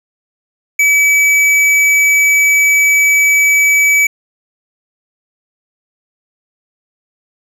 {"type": "tone with hard clipping", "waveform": "sine", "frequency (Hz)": 2290, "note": "D7", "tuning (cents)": -44, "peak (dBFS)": -9, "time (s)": [0.79, 4.07], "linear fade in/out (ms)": 5, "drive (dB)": 12, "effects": []}